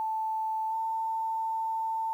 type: tone with pitch glide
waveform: sine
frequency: 880 to 893.3 Hz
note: A5 to A5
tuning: 0 to +26 cents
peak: -28 dBFS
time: 0-2.13 s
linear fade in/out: 0 ms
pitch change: +26 cents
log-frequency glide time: 0.68-0.75 s
effects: 10-bit